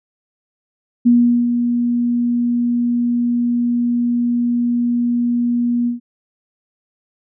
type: tone with ADSR envelope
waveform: sine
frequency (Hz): 240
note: B3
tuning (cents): -49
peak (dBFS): -7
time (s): 1.05-6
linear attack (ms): 18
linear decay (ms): 400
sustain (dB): -7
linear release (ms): 130
effects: none